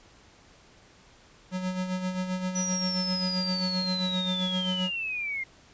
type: tone with tremolo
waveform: square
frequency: 184.4 Hz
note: F#3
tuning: 6 cents flat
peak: -27 dBFS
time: 1.51-4.91 s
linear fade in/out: 50 ms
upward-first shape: sine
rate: 7.6 Hz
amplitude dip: 55%
type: linear sweep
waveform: sine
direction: down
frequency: 5920 to 2093 Hz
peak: -29 dBFS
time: 2.55-5.44 s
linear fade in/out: 10 ms
effects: pink hiss -56 dBFS RMS until 5.73 s + resampled to 16000 Hz